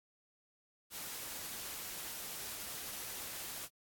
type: noise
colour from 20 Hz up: white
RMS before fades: -44 dBFS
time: 0.9-3.69 s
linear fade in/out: 50 ms
effects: AAC 64 kbps